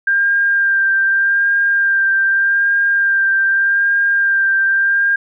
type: tone with vibrato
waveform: sine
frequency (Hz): 1593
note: G6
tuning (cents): +27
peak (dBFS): -11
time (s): 0.07-5.16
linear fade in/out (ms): 5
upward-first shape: sine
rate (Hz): 0.83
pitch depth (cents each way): 18
effects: none